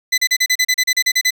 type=tone bursts; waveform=20% pulse; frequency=2009 Hz; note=B6; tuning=29 cents sharp; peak=-7 dBFS; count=13; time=0.12-1.307 s; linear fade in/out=10 ms; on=59 ms; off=35 ms; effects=none